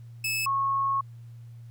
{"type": "tone pair in turn", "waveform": ["sawtooth", "sine"], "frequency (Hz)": [2605, 1095.3], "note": ["E7", "C#6"], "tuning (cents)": [-21, -21], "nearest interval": "octave + minor third", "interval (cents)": 1500, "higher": "first", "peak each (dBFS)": -23, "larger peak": "neither", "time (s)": [[0.24, 0.46], [0.46, 1.01]], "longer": "second", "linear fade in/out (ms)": 5, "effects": ["added 117 Hz sine -42 dBFS peak until 1.7 s", "pink hiss -67 dBFS RMS until 1.7 s"]}